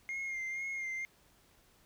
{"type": "tone with vibrato", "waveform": "sine", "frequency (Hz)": 2124, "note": "C7", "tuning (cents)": 25, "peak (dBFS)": -33, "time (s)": [0.09, 1.05], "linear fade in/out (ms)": 0, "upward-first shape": "sine", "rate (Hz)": 2.1, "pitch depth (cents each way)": 34, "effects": ["tanh soft clip ceiling -35 dBFS", "pink hiss -66 dBFS RMS until 1.85 s"]}